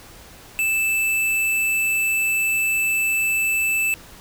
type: tone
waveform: square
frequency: 2637 Hz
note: E7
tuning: in tune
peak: -19 dBFS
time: 0.59-3.94 s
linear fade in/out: 0 ms
effects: pink hiss -44 dBFS RMS until 4.2 s